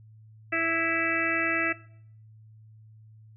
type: harmonic tone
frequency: 329.6 Hz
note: E4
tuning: in tune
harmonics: 1 / 2 / 4 / 5 / 6 / 7 / 8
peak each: -33 / -33 / -33 / -33 / -29 / -34 / -33 dBFS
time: 0.52-1.73 s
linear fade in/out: 10 ms
effects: noise-tail reverb RT60 0.6 s tail -19 dB re dry + added 109 Hz sine -49 dBFS peak until 3.36 s